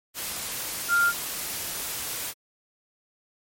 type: tone in noise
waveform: sine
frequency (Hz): 1396.9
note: F6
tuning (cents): 0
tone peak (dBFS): -18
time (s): 0.88-1.13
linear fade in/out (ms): 50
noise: white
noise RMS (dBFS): -32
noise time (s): 0.14-2.34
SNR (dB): +11
effects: MP3 64 kbps